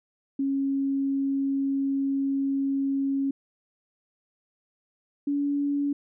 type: tone pair in turn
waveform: sine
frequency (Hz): 274.1 / 285.1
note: C#4 / C#4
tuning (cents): -19 / +49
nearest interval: minor second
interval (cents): 68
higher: second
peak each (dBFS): -23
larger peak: neither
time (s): 0.39-3.31 / 5.27-5.93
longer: first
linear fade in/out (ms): 5
effects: none